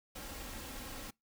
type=noise with comb filter; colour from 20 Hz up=pink; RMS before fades=-45 dBFS; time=0.15-1.11 s; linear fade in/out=10 ms; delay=3.7 ms; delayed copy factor=+0.5; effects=noise-tail reverb RT60 0.2 s tail -26 dB re dry